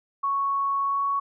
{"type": "tone with pitch glide", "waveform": "sine", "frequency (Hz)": [1108.7, 1115.8], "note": ["C#6", "C#6"], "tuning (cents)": [0, 11], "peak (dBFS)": -22, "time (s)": [0.23, 1.2], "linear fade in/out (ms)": 10, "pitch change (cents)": 11, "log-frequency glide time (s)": [0.83, 1.02], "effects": []}